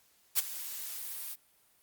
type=noise with ADSR envelope; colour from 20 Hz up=blue; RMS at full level=-24 dBFS; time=0.35-1.36 s; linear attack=38 ms; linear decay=18 ms; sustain=-16 dB; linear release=35 ms; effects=white hiss -67 dBFS RMS until 1.82 s + Opus 48 kbps